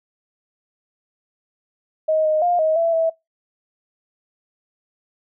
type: tone with pitch steps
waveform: sine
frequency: 628 / 620 / 705 / 631 / 667 / 653 Hz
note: D#5 / D#5 / F5 / D#5 / E5 / E5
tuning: +16 / -6 / +16 / +24 / +20 / -17 cents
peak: -15 dBFS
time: 2.08-3.1 s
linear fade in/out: 10 ms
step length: 170 ms
effects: noise-tail reverb RT60 0.2 s tail -24 dB re dry